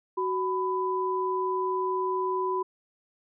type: tone pair together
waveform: sine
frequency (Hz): 373.4 / 998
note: F#4 / B5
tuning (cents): +16 / +18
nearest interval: octave + perfect fourth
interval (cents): 1702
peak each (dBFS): -28 / -28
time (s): 0.17-2.63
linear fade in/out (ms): 10
effects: none